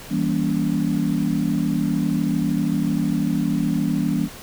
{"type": "chord", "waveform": "sine", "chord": "E diminished seventh", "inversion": "none", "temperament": "just", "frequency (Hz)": [164.81, 197.78, 237.3, 284.8], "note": ["E3", "G3", "Bb3", "Db4"], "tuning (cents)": [0, 16, 31, 47], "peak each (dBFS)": -24, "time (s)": [0.09, 4.29], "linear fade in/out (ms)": 50, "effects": ["pink hiss -39 dBFS RMS until 4.42 s"]}